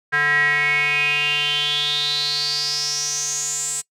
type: tone with band-pass filter sweep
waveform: square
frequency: 146.83 Hz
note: D3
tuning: in tune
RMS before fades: -21 dBFS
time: 0.12-3.82 s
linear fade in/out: 20 ms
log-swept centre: 1700 to 8000 Hz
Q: 8.5
effects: noise-tail reverb RT60 0.1 s tail -22 dB re dry